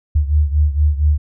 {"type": "beating tone pair", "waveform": "sine", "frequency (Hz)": [73.42, 77.72], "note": ["D2", "D#2"], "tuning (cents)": [0, -1], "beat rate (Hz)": 4.3, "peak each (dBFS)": [-13, -17], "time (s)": [0.15, 1.18], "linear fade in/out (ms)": 10, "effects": []}